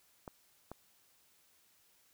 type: clicks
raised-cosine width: 1 ms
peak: -30 dBFS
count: 2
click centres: 0.278 / 0.716 s
effects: white hiss -69 dBFS RMS until 2.13 s